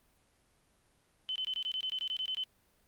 sine tone bursts, 3048 Hz, G7, 49 cents flat, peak -32 dBFS, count 13, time 1.29-2.437 s, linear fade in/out 0 ms, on 67 ms, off 23 ms, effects pink hiss -70 dBFS RMS until 2.87 s + Opus 32 kbps

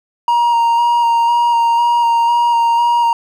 triangle tone with vibrato, 940 Hz, A#5, 14 cents sharp, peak -8 dBFS, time 0.28-3.13 s, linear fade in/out 2 ms, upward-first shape square, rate 2 Hz, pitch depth 15 cents each way, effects none

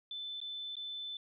sine tone with dropouts, 3520 Hz, A7, in tune, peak -39 dBFS, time 0.11-1.17 s, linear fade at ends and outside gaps 2 ms, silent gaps 0.403-0.414 / 0.755-0.767 s, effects none

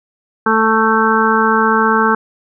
harmonic tone, 221.3 Hz, A3, 10 cents sharp, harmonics 1 / 2 / 4 / 5 / 6 / 7, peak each -17 / -17 / -17 / -17 / -17 / -17 dBFS, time 0.46-2.15 s, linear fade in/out 5 ms, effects none

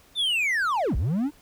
triangle linear two-way sweep, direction down then up, 3634 to 45.29 to 310 Hz, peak -20 dBFS, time 0.15-1.31 s, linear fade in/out 50 ms, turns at 0.96 s, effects pink hiss -56 dBFS RMS until 1.41 s

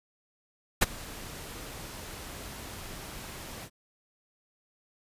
pink noise with ADSR envelope, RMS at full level -19 dBFS, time 0.81-3.7 s, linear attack 15 ms, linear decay 21 ms, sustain -23 dB, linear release 63 ms, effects resampled to 32000 Hz

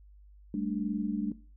sine chord, G suspended second, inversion none, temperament equal with one note detuned, 198.5 / 220 / 293.7 Hz, G3 / A3 / D4, +22 / 0 / 0 cents, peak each -34 dBFS, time 0.54-1.32 s, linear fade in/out 2 ms, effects noise-tail reverb RT60 0.4 s tail -19 dB re dry + added 50 Hz sine -52 dBFS peak until 1.56 s

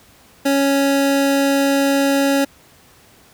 25% pulse tone, 277.2 Hz, C#4, in tune, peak -10 dBFS, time 0.45-2.45 s, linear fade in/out 10 ms, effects pink hiss -49 dBFS RMS until 3.33 s + high-pass 60 Hz 12 dB/octave

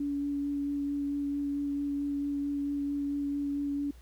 sine tone with vibrato, 284.7 Hz, C#4, 46 cents sharp, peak -29 dBFS, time 0-3.91 s, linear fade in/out 5 ms, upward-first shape sine, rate 4.5 Hz, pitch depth 10 cents each way, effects added 60 Hz sine -50 dBFS peak until 4.01 s + pink hiss -62 dBFS RMS until 4.01 s

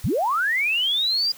sine linear sweep, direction up, 61.5 to 4890 Hz, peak -19 dBFS, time 0.04-1.32 s, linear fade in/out 5 ms, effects white hiss -45 dBFS RMS until 1.37 s

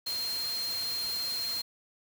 sine tone in noise, 4195 Hz, C8, 4 cents sharp, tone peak -31 dBFS, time 0.06-1.62 s, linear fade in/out 10 ms, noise white, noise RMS -40 dBFS, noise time 0.06-1.62 s, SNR +6 dB, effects none

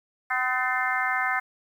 harmonic tone with a mistuned harmonic, 254.2 Hz, C4, 50 cents flat, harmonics 3 / 4 / 5 / 6 / 7 / 8, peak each -30 / -33 / -30 / -30 / -29 / -30 dBFS, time 0.3-1.4 s, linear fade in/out 10 ms, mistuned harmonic 8, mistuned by +53 cents, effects 9-bit

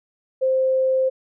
sine tone, 523.3 Hz, C5, in tune, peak -16 dBFS, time 0.41-1.1 s, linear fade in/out 20 ms, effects none

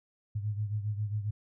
sine beating tone pair, 103.83 / 111.23 Hz, G#2 / A2, 0 / +19 cents, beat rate 7.4 Hz, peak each -31 / -37 dBFS, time 0.35-1.31 s, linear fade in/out 10 ms, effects none

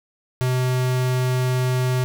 square tone, 127.3 Hz, C3, 47 cents flat, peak -19 dBFS, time 0.41-2.04 s, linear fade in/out 0 ms, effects none

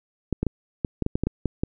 clicks, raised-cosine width 3 ms, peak -10 dBFS, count 11, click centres 0.327 / 0.43 / 0.467 / 0.848 / 1.023 / 1.064 / 1.155 / 1.236 / 1.27 / 1.457 / 1.635 s, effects none

